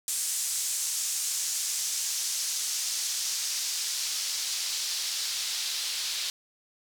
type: noise with band-pass filter sweep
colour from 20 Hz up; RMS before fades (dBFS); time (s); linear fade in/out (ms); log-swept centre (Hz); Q
white; -31; 0.08-6.3; 0; 7600 to 4200; 1.5
effects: none